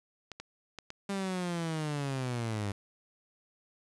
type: clicks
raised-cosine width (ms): 0.2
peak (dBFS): -24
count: 4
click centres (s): 0.317 / 0.4 / 0.787 / 0.904
type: linear sweep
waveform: sawtooth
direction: down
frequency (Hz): 199.9 to 98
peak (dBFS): -28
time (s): 1.09-2.72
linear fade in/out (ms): 5
effects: resampled to 24000 Hz + 9-bit